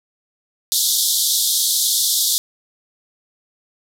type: band-pass noise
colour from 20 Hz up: pink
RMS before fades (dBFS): -18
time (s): 0.72-2.38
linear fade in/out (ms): 0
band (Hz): 3400 to 15000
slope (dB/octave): 96
effects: none